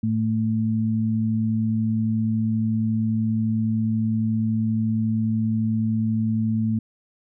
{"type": "tone pair together", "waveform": "sine", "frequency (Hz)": [110.7, 221.4], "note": ["A2", "A3"], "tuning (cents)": [11, 11], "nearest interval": "octave", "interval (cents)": 1200, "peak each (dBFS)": [-24, -21], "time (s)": [0.03, 6.79], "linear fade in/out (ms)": 5, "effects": []}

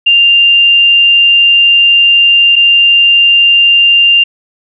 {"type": "tone pair in turn", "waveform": "sine", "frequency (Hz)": [2792, 2792], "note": ["F7", "F7"], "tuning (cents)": [-1, -1], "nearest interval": "unison", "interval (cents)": 0, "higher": "neither", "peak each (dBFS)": -3, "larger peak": "neither", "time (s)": [[0.06, 2.56], [2.56, 4.24]], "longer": "first", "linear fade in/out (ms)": 10, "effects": []}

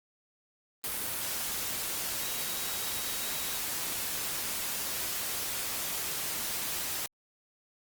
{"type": "tone in noise", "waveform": "sine", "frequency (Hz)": 3834, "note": "A#7", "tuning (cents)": 48, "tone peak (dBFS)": -45, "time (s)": [2.22, 3.59], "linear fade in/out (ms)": 0, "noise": "white", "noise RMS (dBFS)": -34, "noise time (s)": [0.84, 7.06], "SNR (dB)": -14, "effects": ["Opus 32 kbps"]}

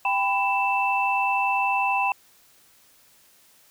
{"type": "tone cluster", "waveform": "sine", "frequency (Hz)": [789, 996, 2655], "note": ["G5", "B5", "E7"], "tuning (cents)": [11, 14, 12], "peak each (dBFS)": [-24, -25, -25], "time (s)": [0.05, 2.12], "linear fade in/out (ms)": 2, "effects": ["white hiss -57 dBFS RMS until 3.7 s"]}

